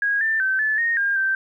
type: tone with pitch steps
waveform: sine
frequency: 1644 / 1782 / 1544 / 1736 / 1855 / 1610 / 1561 Hz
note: G#6 / A6 / G6 / A6 / A#6 / G6 / G6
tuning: -18 / +22 / -27 / -24 / -9 / +46 / -8 cents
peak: -18 dBFS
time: 0.02-1.35 s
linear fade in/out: 2 ms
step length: 190 ms
effects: 10-bit